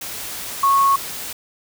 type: tone in noise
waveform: sine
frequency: 1101 Hz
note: C#6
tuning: 12 cents flat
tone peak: -12 dBFS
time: 0.63-0.96 s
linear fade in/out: 5 ms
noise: white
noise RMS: -30 dBFS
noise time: 0.01-1.33 s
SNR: +15 dB
effects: none